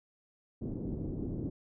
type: low-pass noise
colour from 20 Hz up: white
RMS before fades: -37 dBFS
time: 0.61-1.5 s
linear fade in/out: 10 ms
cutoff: 330 Hz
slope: 24 dB/octave
effects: none